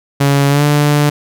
sawtooth tone with pitch glide, 140.5 to 146.89 Hz, C#3 to D3, +24 to +1 cents, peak -5 dBFS, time 0.2-1.1 s, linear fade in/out 10 ms, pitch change +77 cents, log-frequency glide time 0.49-0.63 s, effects none

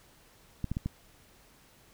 clicks, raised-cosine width 5 ms, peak -19 dBFS, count 4, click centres 0.643 / 0.716 / 0.769 / 0.86 s, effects pink hiss -60 dBFS RMS until 1.93 s

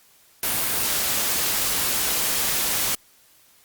white noise, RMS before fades -23 dBFS, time 0.43-2.95 s, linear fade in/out 2 ms, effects white hiss -56 dBFS RMS until 3.64 s + Opus 48 kbps

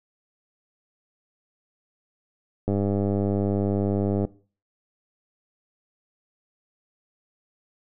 click train, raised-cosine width 2 ms, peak -12 dBFS, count 158, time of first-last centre 2.68-4.25 s, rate 100 Hz, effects noise-tail reverb RT60 0.4 s tail -20 dB re dry

